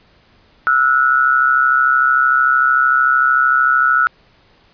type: tone pair together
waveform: sine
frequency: 1321.7 / 1455 Hz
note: E6 / F#6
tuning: +4 / -29 cents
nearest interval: major second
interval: 167 cents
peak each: -13 dBFS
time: 0.67-4.07 s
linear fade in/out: 0 ms
effects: pink hiss -52 dBFS RMS until 4.73 s + resampled to 11025 Hz